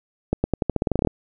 accelerating click train, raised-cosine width 2 ms, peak -6 dBFS, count 14, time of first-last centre 0.33-1.073 s, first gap 110 ms, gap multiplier 0.88, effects none

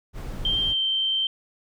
brown noise, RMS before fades -32 dBFS, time 0.13-0.75 s, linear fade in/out 50 ms
sine tone with pitch glide, 3156 to 3125 Hz, G7 to G7, +11 to -6 cents, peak -21 dBFS, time 0.45-1.27 s, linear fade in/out 2 ms, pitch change -17 cents, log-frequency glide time 0.66-0.79 s
effects none

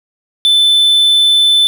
triangle tone, 3520 Hz, A7, in tune, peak -5 dBFS, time 0.45-1.67 s, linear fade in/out 0 ms, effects 7-bit

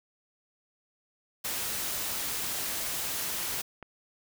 white noise, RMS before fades -33 dBFS, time 1.44-3.62 s, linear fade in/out 10 ms
click, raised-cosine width 0.5 ms, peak -28 dBFS, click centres 3.827 s
effects none

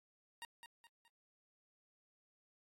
15% pulse tone with echo, 932.3 Hz, A#5, in tune, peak -40 dBFS, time 0.42-0.45 s, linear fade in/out 0 ms, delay 210 ms, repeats 3, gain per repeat -7 dB, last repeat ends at 1.08 s, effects AAC 48 kbps

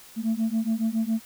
sine beating tone pair, 220 / 227.2 Hz, A3 / A#3, 0 / -44 cents, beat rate 7.2 Hz, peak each -24 dBFS, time 0.16-1.21 s, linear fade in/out 50 ms, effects tanh soft clip ceiling -19 dBFS + white hiss -49 dBFS RMS until 1.25 s

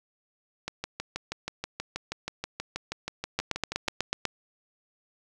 two click trains, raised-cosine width 0.2 ms, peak -9 / -15 dBFS, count 8 / 21, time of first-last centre 3.39-4.253 / 0.68-3.88 s, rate 8.11 / 6.25 Hz, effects none

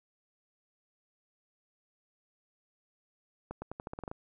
accelerating click train, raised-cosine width 1 ms, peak -25 dBFS, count 10, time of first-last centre 3.51-4.115 s, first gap 110 ms, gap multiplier 0.87, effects none

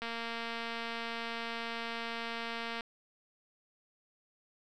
click train, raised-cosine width 0.3 ms, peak -23 dBFS, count 645, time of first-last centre 0.02-2.808 s, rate 231 Hz, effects none

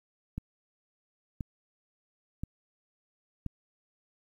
click train, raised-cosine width 5 ms, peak -22 dBFS, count 4, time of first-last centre 0.38-3.463 s, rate 0.973 Hz, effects 10-bit

